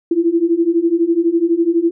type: beating tone pair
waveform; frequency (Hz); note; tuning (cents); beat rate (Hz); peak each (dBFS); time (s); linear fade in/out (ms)
sine; 329.4 / 341.4; E4 / F4; -1 / -39; 12; -16 / -14; 0.11-1.91; 5
effects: none